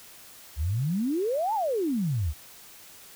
sine exponential two-way sweep, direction up then down, 66.7 to 919 to 66.7 Hz, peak -24 dBFS, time 0.56-2.34 s, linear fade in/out 50 ms, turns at 1.54 s, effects white hiss -49 dBFS RMS until 3.15 s

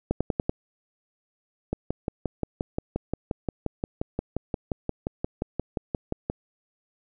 two click trains, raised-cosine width 2 ms, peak -13 / -10 dBFS, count 27 / 5, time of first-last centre 1.73-6.299 / 0.11-0.495 s, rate 5.69 / 10.4 Hz, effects none

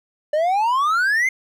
triangle exponential sweep, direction up, 587.3 to 2134 Hz, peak -14 dBFS, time 0.33-1.29 s, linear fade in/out 5 ms, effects none

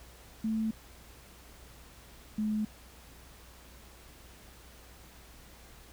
sine tone pair in turn, 220.4 / 213.9 Hz, A3 / A3, +3 / -49 cents, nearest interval minor second, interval 52 cents, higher first, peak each -28 dBFS, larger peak neither, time 0.44-0.71 / 2.38-2.65 s, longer neither, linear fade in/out 5 ms, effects added 60 Hz sine -55 dBFS peak until 5.92 s + pink hiss -55 dBFS RMS until 5.92 s

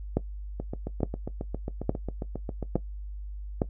two click trains, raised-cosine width 2 ms, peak -19 / -10 dBFS, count 17 / 5, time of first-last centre 0.6-2.762 / 0.17-3.618 s, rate 7.4 / 1.16 Hz, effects noise-tail reverb RT60 0.1 s tail -17 dB re dry + added 50 Hz sine -35 dBFS peak until 3.69 s

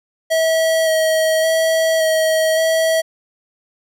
square tone with vibrato, 642 Hz, E5, 46 cents flat, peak -14 dBFS, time 0.3-3.02 s, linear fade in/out 20 ms, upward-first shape square, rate 0.88 Hz, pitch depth 13 cents each way, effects none

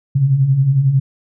sine beating tone pair, 126.7 / 137.7 Hz, B2 / C#3, +45 / -11 cents, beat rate 11 Hz, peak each -19 / -11 dBFS, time 0.15-1 s, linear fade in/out 10 ms, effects none

